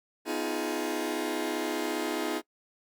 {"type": "chord", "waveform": "sawtooth", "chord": "F half-diminished seventh", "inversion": "second", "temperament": "just", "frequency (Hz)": [251.4, 314.3, 349.2, 419.1], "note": ["Cb4", "Eb4", "F4", "Ab4"], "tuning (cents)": [31, 18, 0, 16], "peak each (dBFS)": [-34, -29, -31, -31], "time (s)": [0.25, 2.42], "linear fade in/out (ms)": 50, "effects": ["noise-tail reverb RT60 0.1 s tail -23 dB re dry", "Opus 48 kbps"]}